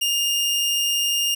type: tone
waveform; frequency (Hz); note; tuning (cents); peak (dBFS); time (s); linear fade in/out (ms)
sawtooth; 2822; F7; +17; -16; 0.01-1.35; 10
effects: none